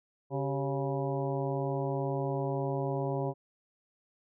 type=harmonic tone with a mistuned harmonic; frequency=138.59 Hz; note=C#3; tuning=in tune; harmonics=1 / 2 / 3 / 4 / 5 / 6 / 7; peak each=-33 / -39 / -35 / -37 / -40 / -43 / -42 dBFS; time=0.3-3.34 s; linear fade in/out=50 ms; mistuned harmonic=3; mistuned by=-88 cents; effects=none